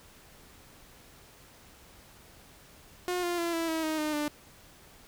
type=tone with pitch steps; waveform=sawtooth; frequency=359 / 349.4 / 340 / 330.9 / 322.1 / 313.4 / 305 / 296.9 Hz; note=F4 / F4 / F4 / E4 / E4 / D#4 / D#4 / D4; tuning=+48 / +1 / -46 / +7 / -40 / +13 / -34 / +19 cents; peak=-25 dBFS; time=3.08-4.28 s; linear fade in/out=0 ms; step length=150 ms; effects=pink hiss -55 dBFS RMS until 5.07 s